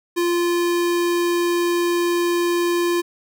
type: tone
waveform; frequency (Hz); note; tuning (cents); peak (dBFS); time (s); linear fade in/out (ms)
square; 347; F4; -11; -18; 0.16-3.02; 20
effects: none